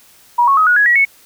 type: tone with pitch steps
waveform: sine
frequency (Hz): 960 / 1102.8 / 1266.7 / 1455.1 / 1671.5 / 1920 / 2206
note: B5 / C#6 / D#6 / F#6 / G#6 / B6 / C#7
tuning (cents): -49 / -9 / +31 / -29 / +11 / -49 / -9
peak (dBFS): -8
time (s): 0.38-1.052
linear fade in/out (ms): 10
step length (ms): 96
effects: white hiss -47 dBFS RMS until 1.25 s